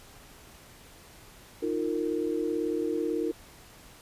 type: chord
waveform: sine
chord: Eb suspended second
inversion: none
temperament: equal with one note detuned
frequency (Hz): 311.1 / 349.2 / 459.2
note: Eb4 / F4 / Bb4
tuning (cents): 0 / 0 / -26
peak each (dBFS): -31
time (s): 1.62-3.32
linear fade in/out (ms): 10
effects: pink hiss -52 dBFS RMS until 4.01 s + resampled to 32000 Hz